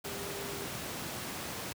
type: tone in noise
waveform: sine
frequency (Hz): 400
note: G4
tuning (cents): +35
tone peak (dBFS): -43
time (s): 0.05-0.65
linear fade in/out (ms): 10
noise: pink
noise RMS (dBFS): -39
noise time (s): 0.04-1.73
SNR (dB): -7
effects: high-pass 100 Hz 12 dB/octave